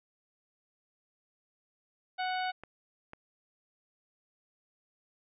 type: harmonic tone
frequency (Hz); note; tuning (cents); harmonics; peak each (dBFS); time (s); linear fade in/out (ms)
740; F#5; 0; 1 / 2 / 3 / 4 / 5 / 6; -32 / -38 / -42 / -44 / -46 / -48; 2.18-2.52; 20
type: clicks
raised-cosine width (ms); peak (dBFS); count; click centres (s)
0.5; -30; 2; 2.636 / 3.134
effects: none